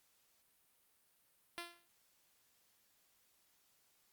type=tone with exponential decay; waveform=5% pulse; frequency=344 Hz; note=F4; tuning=26 cents flat; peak=-29 dBFS; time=1.58-1.88 s; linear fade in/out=0 ms; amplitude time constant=65 ms; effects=white hiss -74 dBFS RMS until 4.12 s + Opus 48 kbps